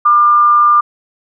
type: tone with amplitude modulation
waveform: sine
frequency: 1196 Hz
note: D6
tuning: 31 cents sharp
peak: -4 dBFS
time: 0.05-0.81 s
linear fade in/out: 10 ms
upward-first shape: sine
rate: 218 Hz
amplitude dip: 35%
effects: none